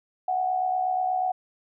sine tone with amplitude modulation, 740 Hz, F#5, in tune, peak -20 dBFS, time 0.28-1.32 s, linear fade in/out 5 ms, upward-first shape sine, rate 68.3 Hz, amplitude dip 55%, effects none

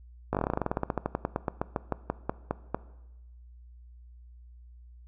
slowing click train, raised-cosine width 1 ms, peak -13 dBFS, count 29, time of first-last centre 0.33-2.746 s, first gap 18 ms, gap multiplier 1.1, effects noise-tail reverb RT60 1.0 s tail -18 dB re dry + added 60 Hz sine -48 dBFS peak until 5.07 s

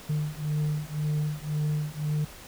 sine beating tone pair, 149.8 / 151.7 Hz, D3 / D#3, +35 / -44 cents, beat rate 1.9 Hz, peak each -27 dBFS, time 0.09-2.25 s, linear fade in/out 10 ms, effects tanh soft clip ceiling -23 dBFS + pink hiss -46 dBFS RMS until 2.47 s

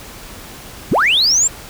sine linear sweep, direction up, 44.06 to 7610 Hz, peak -9 dBFS, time 0.91-1.48 s, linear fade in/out 10 ms, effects tanh soft clip ceiling -7 dBFS + pink hiss -35 dBFS RMS until 1.69 s

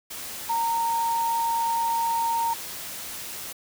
sine tone in noise, 923 Hz, A#5, 17 cents flat, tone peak -22 dBFS, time 0.49-2.54 s, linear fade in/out 10 ms, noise white, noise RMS -36 dBFS, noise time 0.1-3.53 s, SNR +11 dB, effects none

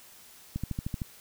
click train, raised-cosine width 5 ms, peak -19 dBFS, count 7, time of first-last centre 0.56-1.018 s, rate 13.1 Hz, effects white hiss -53 dBFS RMS until 1.2 s

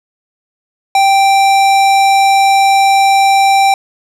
sine tone with hard clipping, 784 Hz, G5, in tune, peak -8 dBFS, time 0.95-3.74 s, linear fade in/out 2 ms, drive 17 dB, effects none

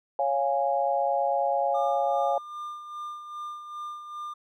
sine chord, Db major, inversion none, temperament equal with one note detuned, 554.4 / 698.5 / 827.7 Hz, Db5 / F5 / Ab5, 0 / 0 / -6 cents, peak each -27 dBFS, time 0.19-2.38 s, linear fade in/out 2 ms
triangle tone with tremolo, 1200 Hz, D6, 37 cents sharp, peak -31 dBFS, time 1.74-4.34 s, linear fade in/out 10 ms, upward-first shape sine, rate 2.5 Hz, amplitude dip 55%
effects none

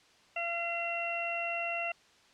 harmonic tone, 683 Hz, F5, 39 cents flat, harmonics 1 / 2 / 3 / 4, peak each -36 / -43 / -41 / -34 dBFS, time 0.36-1.92 s, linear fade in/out 5 ms, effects white hiss -62 dBFS RMS until 2.33 s + low-pass 5000 Hz 12 dB/octave

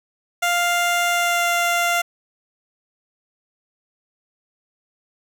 15% pulse tone with pitch glide, 698.5 to 694.1 Hz, F5 to F5, 0 to -11 cents, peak -11 dBFS, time 0.42-2.02 s, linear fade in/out 10 ms, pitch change -11 cents, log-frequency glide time 1.1-1.46 s, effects none

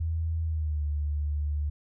sine tone with pitch glide, 81.4 to 73.79 Hz, E2 to D2, -21 to +9 cents, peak -26 dBFS, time 0-1.7 s, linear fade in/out 10 ms, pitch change -170 cents, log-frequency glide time 0.43-0.83 s, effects none

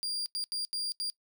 35% pulse tone bursts at uneven times, 4783 Hz, D8, 31 cents sharp, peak -30 dBFS, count 5, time 0.03-0.26 / 0.35-0.44 / 0.52-0.65 / 0.73-0.92 / 1-1.1 s, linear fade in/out 0 ms, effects noise-tail reverb RT60 0.1 s tail -21 dB re dry

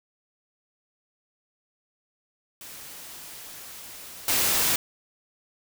white noise with level steps, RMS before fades -42 / -23 dBFS, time 2.61-4.76 s, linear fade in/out 2 ms, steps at 4.28 s, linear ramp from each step 2 ms, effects none

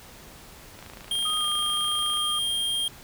click train, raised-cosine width 0.3 ms, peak -27 dBFS, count 39, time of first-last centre 0.79-2.172 s, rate 27.5 Hz
square tone, 3211 Hz, G7, 41 cents sharp, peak -25 dBFS, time 1.11-2.88 s, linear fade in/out 2 ms
sine tone with pitch glide, 1244.5 to 1212.6 Hz, D#6 to D#6, 0 to -45 cents, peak -31 dBFS, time 1.25-2.39 s, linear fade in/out 5 ms, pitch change -45 cents, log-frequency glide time 1.39-1.44 s
effects pink hiss -47 dBFS RMS until 3.03 s

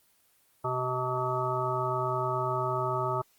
harmonic tone, 127.2 Hz, C3, 48 cents flat, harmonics 1 / 3 / 5 / 7 / 9 / 10, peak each -34 / -34 / -34 / -34 / -34 / -34 dBFS, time 0.64-3.22 s, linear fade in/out 10 ms, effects white hiss -66 dBFS RMS until 3.38 s + Opus 24 kbps

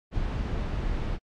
brown noise, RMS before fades -29 dBFS, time 0.11-1.19 s, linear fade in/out 50 ms, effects low-pass 4000 Hz 12 dB/octave + AAC 64 kbps

